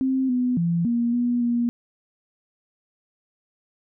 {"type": "tone with pitch steps", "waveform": "sine", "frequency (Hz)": [263.2, 249.1, 169.7, 236.3, 242.1, 238.2], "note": ["C4", "B3", "F3", "A#3", "B3", "A#3"], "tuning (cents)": [10, 15, -49, 24, -34, 38], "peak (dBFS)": -19, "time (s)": [0.01, 1.69], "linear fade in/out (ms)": 0, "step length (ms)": 280, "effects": []}